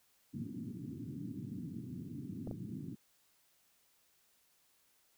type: band-pass noise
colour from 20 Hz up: white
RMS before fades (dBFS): -44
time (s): 0.33-2.96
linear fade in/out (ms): 20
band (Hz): 100 to 300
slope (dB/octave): 48
type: clicks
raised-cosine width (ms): 2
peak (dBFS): -28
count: 2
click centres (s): 2.474 / 2.512
effects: white hiss -72 dBFS RMS until 5.17 s